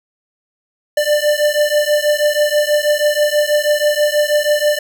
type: beating tone pair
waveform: square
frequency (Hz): 591 / 597.2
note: D5 / D5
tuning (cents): +11 / +29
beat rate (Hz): 6.2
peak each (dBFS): -16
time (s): 0.97-4.79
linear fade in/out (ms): 5
effects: none